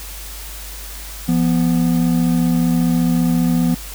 triangle tone pair together, 171.28 / 246.1 Hz, F3 / B3, -33 / -6 cents, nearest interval tritone, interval 627 cents, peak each -14 dBFS, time 1.28-3.75 s, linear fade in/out 10 ms, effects added 50 Hz sine -32 dBFS peak until 3.94 s + white hiss -34 dBFS RMS until 3.94 s

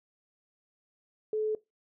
sine tone, 431.1 Hz, A4, 35 cents flat, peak -27 dBFS, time 1.33-1.55 s, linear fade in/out 2 ms, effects noise-tail reverb RT60 0.2 s tail -20 dB re dry

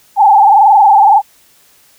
sine tone with frequency modulation, 830.6 Hz, G#5, in tune, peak -3 dBFS, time 0.16-1.22 s, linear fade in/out 50 ms, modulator 21.7 Hz, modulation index 2.4, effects white hiss -48 dBFS RMS until 1.98 s

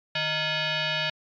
sine tone with frequency modulation, 622.3 Hz, D#5, in tune, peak -24 dBFS, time 0.15-1.1 s, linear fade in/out 5 ms, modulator 776 Hz, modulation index 4.5, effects MP3 96 kbps

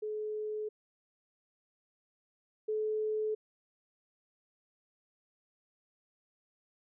sine tone pair in turn, 427.1 / 430.8 Hz, G#4 / A4, +48 / -37 cents, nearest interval unison, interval 15 cents, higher second, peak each -34 / -30 dBFS, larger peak second, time 0.02-0.69 / 2.68-3.35 s, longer neither, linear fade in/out 10 ms, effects none

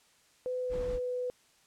sine tone with pitch glide, 504 to 497.6 Hz, B4 to B4, +35 to +13 cents, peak -31 dBFS, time 0.46-1.3 s, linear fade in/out 0 ms, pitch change -22 cents, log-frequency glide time 0.61-0.8 s
brown noise, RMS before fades -39 dBFS, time 0.69-1 s, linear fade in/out 50 ms
effects white hiss -65 dBFS RMS until 1.66 s + low-pass 9000 Hz 12 dB/octave

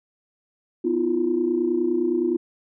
sine tone cluster, 248.9 / 320.6 / 350.3 Hz, B3 / E4 / F4, +14 / -48 / +5 cents, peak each -26 / -25 / -21 dBFS, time 0.84-2.37 s, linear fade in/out 10 ms, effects tanh soft clip ceiling -10 dBFS

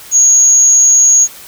sine tone, 6645 Hz, G#8, in tune, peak -4 dBFS, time 0.11-1.28 s, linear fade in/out 50 ms, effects white hiss -34 dBFS RMS until 1.47 s

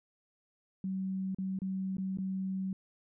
sine tone with dropouts, 190.1 Hz, F#3, 47 cents sharp, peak -32 dBFS, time 0.84-2.73 s, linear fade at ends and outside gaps 2 ms, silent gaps 1.347-1.385 / 1.589-1.618 / 1.969-1.982 / 2.173-2.185 s, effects none

